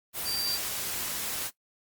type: tone in noise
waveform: sine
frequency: 4700 Hz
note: D8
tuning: 1 cent sharp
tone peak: -28 dBFS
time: 0.24-0.59 s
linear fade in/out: 50 ms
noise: white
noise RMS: -33 dBFS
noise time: 0.13-1.51 s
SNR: +2 dB
effects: noise-tail reverb RT60 0.1 s tail -17 dB re dry + Opus 32 kbps